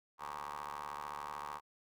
20% pulse ring-modulated tone, 73.42 Hz, D2, in tune, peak -34 dBFS, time 0.18-1.61 s, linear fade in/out 50 ms, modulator 1020 Hz, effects none

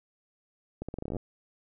accelerating click train, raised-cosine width 2 ms, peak -22 dBFS, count 13, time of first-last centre 0.82-1.167 s, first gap 66 ms, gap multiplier 0.83, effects none

